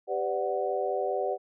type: chord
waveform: sine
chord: G major seventh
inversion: none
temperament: equal with one note detuned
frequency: 392 / 502.5 / 587.3 / 740 Hz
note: G4 / B4 / D5 / F#5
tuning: 0 / +30 / 0 / 0 cents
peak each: -32 dBFS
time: 0.07-1.38 s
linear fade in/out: 50 ms
effects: none